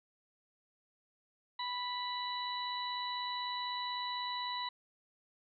harmonic tone, 987 Hz, B5, 1 cent flat, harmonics 1 / 2 / 3 / 4, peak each -38 / -45 / -50 / -40 dBFS, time 1.59-4.69 s, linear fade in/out 5 ms, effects none

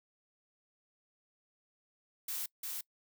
blue noise with echo, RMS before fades -38 dBFS, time 2.28-2.46 s, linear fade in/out 5 ms, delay 350 ms, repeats 1, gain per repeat -2 dB, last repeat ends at 2.81 s, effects noise-tail reverb RT60 0.1 s tail -23 dB re dry

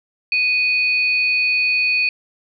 sine tone pair together, 2489 / 4438 Hz, D#7 / C#8, 0 / +1 cents, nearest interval minor seventh, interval 1001 cents, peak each -15 / -25 dBFS, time 0.32-2.09 s, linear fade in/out 2 ms, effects none

